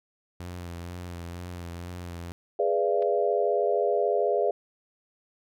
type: tone with vibrato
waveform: sawtooth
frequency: 87.31 Hz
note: F2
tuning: in tune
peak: -32 dBFS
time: 0.4-2.32 s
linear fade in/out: 0 ms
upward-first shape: sine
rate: 2.1 Hz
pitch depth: 35 cents each way
type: chord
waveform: sine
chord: G# diminished seventh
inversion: none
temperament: equal with one note detuned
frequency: 415.3 / 493.9 / 587.3 / 683.3 Hz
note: G#4 / B4 / D5 / F5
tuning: 0 / 0 / 0 / -38 cents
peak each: -26 / -28 / -28 / -28 dBFS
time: 2.59-4.51 s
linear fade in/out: 5 ms
type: clicks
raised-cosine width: 0.3 ms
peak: -32 dBFS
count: 2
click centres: 3.022 / 3.026 s
effects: none